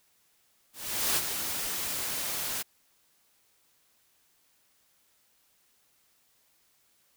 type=noise with ADSR envelope; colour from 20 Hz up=white; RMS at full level=-26 dBFS; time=0.73-2.63 s; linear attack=440 ms; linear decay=35 ms; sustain=-7 dB; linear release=15 ms; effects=white hiss -68 dBFS RMS until 7.16 s